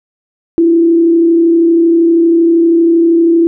sine tone with frequency modulation, 334.6 Hz, E4, 26 cents sharp, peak -5 dBFS, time 0.58-3.47 s, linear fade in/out 0 ms, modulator 32.7 Hz, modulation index 0.31, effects none

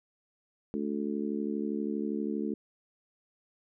harmonic tone, 72.5 Hz, D2, 22 cents flat, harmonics 3 / 4 / 5 / 6, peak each -33 / -35 / -37 / -39 dBFS, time 0.74-2.54 s, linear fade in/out 0 ms, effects none

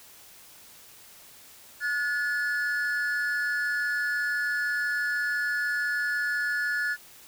triangle tone pair together, 1448 / 1722 Hz, F#6 / A6, -38 / -38 cents, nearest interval minor third, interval 300 cents, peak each -27 / -26 dBFS, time 1.8-6.97 s, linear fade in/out 50 ms, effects white hiss -51 dBFS RMS until 7.27 s

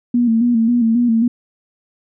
sine tone with vibrato, 233.6 Hz, A#3, 4 cents sharp, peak -11 dBFS, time 0.14-1.28 s, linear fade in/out 5 ms, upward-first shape square, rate 3.7 Hz, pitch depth 57 cents each way, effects none

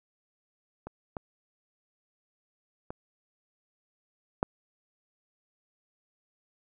clicks, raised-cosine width 1 ms, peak -25 / -21 / -23 / -11 dBFS, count 4, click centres 0.87 / 1.168 / 2.905 / 4.429 s, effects none

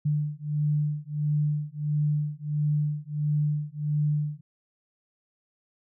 sine beating tone pair, 148.3 / 149.8 Hz, D3 / D3, +17 / +35 cents, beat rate 1.5 Hz, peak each -27 dBFS, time 0.05-4.41 s, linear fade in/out 10 ms, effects none

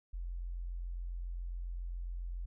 sine tone, 43.65 Hz, F1, in tune, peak -37 dBFS, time 0.13-2.46 s, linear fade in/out 10 ms, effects none

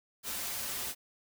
white noise with comb filter, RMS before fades -37 dBFS, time 0.23-0.95 s, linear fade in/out 50 ms, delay 6.3 ms, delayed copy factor -0.6, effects none

